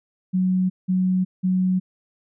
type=tone bursts; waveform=sine; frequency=185 Hz; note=F#3; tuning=in tune; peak=-17 dBFS; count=3; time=0.33-1.8 s; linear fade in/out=20 ms; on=370 ms; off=180 ms; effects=none